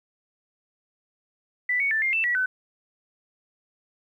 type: tone with pitch steps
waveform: sine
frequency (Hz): 1982 / 2227 / 1768 / 2114 / 2659 / 1936 / 1512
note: B6 / C#7 / A6 / C7 / E7 / B6 / F#6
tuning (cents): +6 / +7 / +8 / +17 / +14 / -35 / +37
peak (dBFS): -21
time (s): 1.69-2.46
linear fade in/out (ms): 5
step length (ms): 110
effects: 10-bit